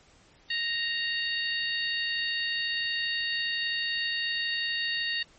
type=harmonic tone with a mistuned harmonic; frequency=932.3 Hz; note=A#5; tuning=in tune; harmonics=2 / 3 / 4 / 5; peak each=-31 / -33 / -34 / -35 dBFS; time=0.5-5.23 s; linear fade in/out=5 ms; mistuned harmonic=5; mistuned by=-69 cents; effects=pink hiss -59 dBFS RMS until 5.38 s + MP3 32 kbps